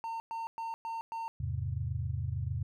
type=tone bursts; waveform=triangle; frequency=910 Hz; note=A#5; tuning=42 cents flat; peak=-33 dBFS; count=5; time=0.04-1.28 s; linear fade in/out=0 ms; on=160 ms; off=110 ms
type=chord; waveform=sine; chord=E augmented; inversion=none; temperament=equal; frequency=82.41 / 103.83 / 130.81 Hz; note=E2 / G#2 / B#2; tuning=0 / 0 / 0 cents; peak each=-36 dBFS; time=1.4-2.63 s; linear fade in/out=5 ms
effects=none